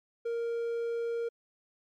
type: tone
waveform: triangle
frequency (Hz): 466.2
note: A#4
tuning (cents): 0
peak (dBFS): -28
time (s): 0.25-1.29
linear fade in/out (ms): 10
effects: MP3 96 kbps